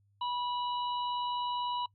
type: harmonic tone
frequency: 978 Hz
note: B5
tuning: 17 cents flat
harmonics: 1 / 3 / 4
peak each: -32 / -42 / -44 dBFS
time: 0.21-1.86 s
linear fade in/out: 5 ms
effects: noise-tail reverb RT60 0.1 s tail -24 dB re dry + added 100 Hz sine -66 dBFS peak until 1.94 s